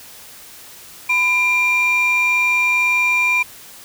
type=tone pair together; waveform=sine; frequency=1001.9 / 2383 Hz; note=B5 / D7; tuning=+25 / +25 cents; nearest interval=octave + minor third; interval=1500 cents; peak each=-20 / -12 dBFS; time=1.09-3.43 s; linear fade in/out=10 ms; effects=tanh soft clip ceiling -11 dBFS + white hiss -40 dBFS RMS until 3.84 s